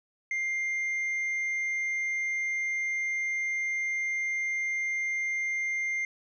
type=tone; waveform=triangle; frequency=2100 Hz; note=C7; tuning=6 cents sharp; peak=-26 dBFS; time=0.31-6.05 s; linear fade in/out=2 ms; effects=resampled to 16000 Hz